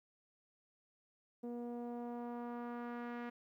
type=tone with low-pass filter sweep; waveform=sawtooth; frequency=239.5 Hz; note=A#3; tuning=47 cents sharp; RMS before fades=-44 dBFS; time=1.43-3.3 s; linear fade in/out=10 ms; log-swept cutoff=500 to 1900 Hz; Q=1.5; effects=13-bit